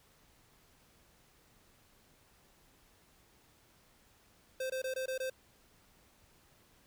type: tone bursts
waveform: square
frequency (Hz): 521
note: C5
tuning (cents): -7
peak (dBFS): -35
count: 6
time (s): 4.6-5.299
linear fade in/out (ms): 5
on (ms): 99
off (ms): 21
effects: pink hiss -66 dBFS RMS until 6.86 s